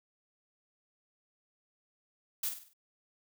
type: noise with echo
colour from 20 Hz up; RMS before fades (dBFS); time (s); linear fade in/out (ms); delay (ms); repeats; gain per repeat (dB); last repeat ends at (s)
blue; -33; 2.43-2.49; 5; 49; 5; -7; 2.735
effects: none